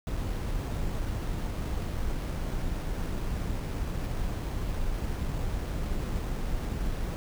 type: noise with sample-and-hold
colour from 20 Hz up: brown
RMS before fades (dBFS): -31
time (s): 0.07-7.16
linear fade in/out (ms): 0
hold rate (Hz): 7350
effects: none